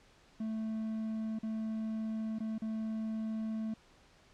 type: tone with dropouts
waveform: triangle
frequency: 220 Hz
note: A3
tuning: in tune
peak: -32 dBFS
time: 0.4-3.74 s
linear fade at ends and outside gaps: 5 ms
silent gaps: 1.389-1.431 / 2.387-2.403 / 2.582-2.619 s
effects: pink hiss -63 dBFS RMS until 4.33 s + low-pass 6000 Hz 12 dB/octave